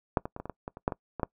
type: clicks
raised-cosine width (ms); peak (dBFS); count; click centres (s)
1; -8 / -20 / -24 / -23 / -24 / -22 / -21 / -28 / -10 / -18 / -20 / -12; 12; 0.172 / 0.255 / 0.364 / 0.4 / 0.456 / 0.497 / 0.679 / 0.771 / 0.879 / 0.922 / 1.197 / 1.232
effects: noise-tail reverb RT60 0.1 s tail -23 dB re dry